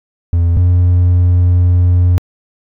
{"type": "tone pair in turn", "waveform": "triangle", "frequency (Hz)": [85.4, 88.98], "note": ["F2", "F2"], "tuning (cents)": [-38, 33], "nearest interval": "minor second", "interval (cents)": 71, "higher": "second", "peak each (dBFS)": [-6, -4], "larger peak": "second", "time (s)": [[0.33, 0.57], [0.57, 2.18]], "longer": "second", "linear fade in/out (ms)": 0, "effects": ["tanh soft clip ceiling 0 dBFS"]}